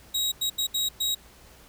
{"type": "tone bursts at uneven times", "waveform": "sawtooth", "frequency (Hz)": 3815, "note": "A#7", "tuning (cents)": 39, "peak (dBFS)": -21, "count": 5, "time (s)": [[0.14, 0.32], [0.41, 0.5], [0.58, 0.67], [0.74, 0.89], [1, 1.15]], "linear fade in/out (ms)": 10, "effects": ["added 60 Hz sine -56 dBFS peak until 1.68 s", "pink hiss -53 dBFS RMS until 1.68 s"]}